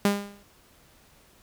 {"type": "tone with exponential decay", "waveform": "sawtooth", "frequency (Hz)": 202.2, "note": "G#3", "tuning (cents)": -46, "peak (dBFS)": -13, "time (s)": [0.05, 0.43], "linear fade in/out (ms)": 2, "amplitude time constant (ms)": 82, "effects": ["pink hiss -58 dBFS RMS until 1.42 s"]}